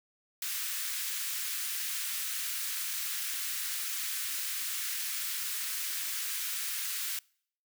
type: high-pass noise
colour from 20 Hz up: white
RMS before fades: -35 dBFS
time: 0.42-7.19 s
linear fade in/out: 2 ms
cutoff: 1400 Hz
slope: 24 dB/octave
effects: noise-tail reverb RT60 0.6 s tail -26 dB re dry

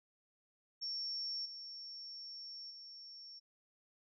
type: tone with level steps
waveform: sine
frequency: 5470 Hz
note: F8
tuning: 37 cents flat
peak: -38 / -46 / -50 dBFS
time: 0.81-3.4 s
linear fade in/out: 20 ms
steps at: 1.45 / 2.7 s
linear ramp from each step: 10 ms
effects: none

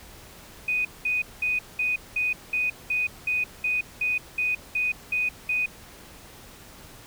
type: tone bursts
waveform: sine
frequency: 2489 Hz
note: D#7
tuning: in tune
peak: -22 dBFS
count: 14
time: 0.68-5.66 s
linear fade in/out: 5 ms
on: 170 ms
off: 200 ms
effects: pink hiss -47 dBFS RMS until 7.06 s

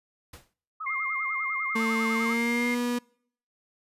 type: noise with exponential decay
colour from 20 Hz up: pink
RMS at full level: -42 dBFS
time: 0.33-0.54 s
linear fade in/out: 5 ms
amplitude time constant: 44 ms
type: tone with vibrato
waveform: sine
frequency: 1174.7 Hz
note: D6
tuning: in tune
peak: -32 dBFS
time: 0.8-2.34 s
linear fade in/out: 10 ms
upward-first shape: sine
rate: 10 Hz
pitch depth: 180 cents each way
type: tone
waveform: sine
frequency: 2116 Hz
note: C7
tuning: 19 cents sharp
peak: -28 dBFS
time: 0.86-2.75 s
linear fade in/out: 10 ms
type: tone with pitch glide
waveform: 35% pulse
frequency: 225 to 242.5 Hz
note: A3 to B3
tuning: +39 to -31 cents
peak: -24 dBFS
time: 1.75-2.99 s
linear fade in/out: 10 ms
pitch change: +130 cents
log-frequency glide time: 2.13-2.68 s
effects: noise-tail reverb RT60 0.6 s tail -26 dB re dry + resampled to 32000 Hz

